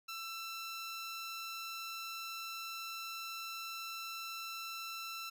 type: tone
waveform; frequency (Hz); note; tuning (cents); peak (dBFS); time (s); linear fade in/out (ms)
15% pulse; 1338; E6; +25; -35; 0.08-5.3; 10
effects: none